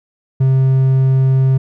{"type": "tone", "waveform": "triangle", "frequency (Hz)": 132.5, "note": "C3", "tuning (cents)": 22, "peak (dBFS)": -7, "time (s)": [0.4, 1.58], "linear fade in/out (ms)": 10, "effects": []}